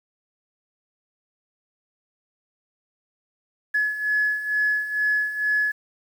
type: beating tone pair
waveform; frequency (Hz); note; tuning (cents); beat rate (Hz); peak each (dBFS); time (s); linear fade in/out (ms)
sine; 1700 / 1702.2; G#6 / G#6; +40 / +42; 2.2; -26 / -21; 3.74-5.72; 10
effects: tanh soft clip ceiling -13 dBFS + 8-bit